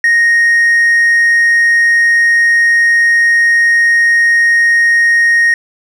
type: tone with hard clipping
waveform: sine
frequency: 1864.7 Hz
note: A#6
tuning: in tune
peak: -7 dBFS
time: 0.04-5.54 s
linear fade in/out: 2 ms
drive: 2 dB
effects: none